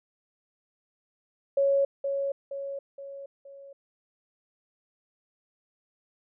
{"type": "tone with echo", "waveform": "sine", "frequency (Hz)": 554.4, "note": "C#5", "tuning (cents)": 0, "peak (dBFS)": -20, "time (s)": [1.57, 1.85], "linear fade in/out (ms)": 5, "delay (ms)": 470, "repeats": 4, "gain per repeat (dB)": -6, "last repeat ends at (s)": 3.73, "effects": []}